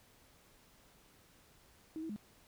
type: tone with pitch steps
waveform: sine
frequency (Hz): 316.4 / 324.1 / 209.2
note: D#4 / E4 / G#3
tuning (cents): +29 / -29 / +13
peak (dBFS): -39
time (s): 1.96-2.161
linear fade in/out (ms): 0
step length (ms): 67
effects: pink hiss -65 dBFS RMS until 2.47 s